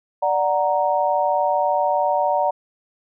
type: chord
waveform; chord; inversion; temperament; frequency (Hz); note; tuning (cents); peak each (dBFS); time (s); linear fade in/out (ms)
sine; D augmented; none; equal; 587.3 / 740 / 932.3; D5 / F#5 / A#5; 0 / 0 / 0; -21; 0.22-2.51; 10
effects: none